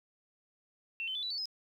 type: tone with pitch steps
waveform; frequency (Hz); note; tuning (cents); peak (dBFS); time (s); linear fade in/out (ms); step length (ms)
sine; 2700 / 3066 / 3481 / 3953 / 4489 / 5097; E7 / G7 / A7 / B7 / C#8 / D#8; +41 / -39 / -19 / +1 / +21 / +41; -34; 1-1.456; 0; 76
effects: 11-bit